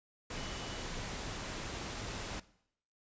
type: tone in noise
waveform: sine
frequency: 2960 Hz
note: F#7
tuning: in tune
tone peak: -51 dBFS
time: 0.37-0.83 s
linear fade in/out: 5 ms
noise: pink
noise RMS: -41 dBFS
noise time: 0.3-2.4 s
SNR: -13 dB
effects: noise-tail reverb RT60 0.7 s tail -19 dB re dry + resampled to 16000 Hz